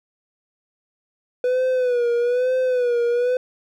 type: tone with vibrato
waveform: triangle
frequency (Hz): 493.9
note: B4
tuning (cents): 0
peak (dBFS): -15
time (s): 1.44-3.37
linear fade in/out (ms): 2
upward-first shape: sine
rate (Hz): 1.1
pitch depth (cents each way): 72
effects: none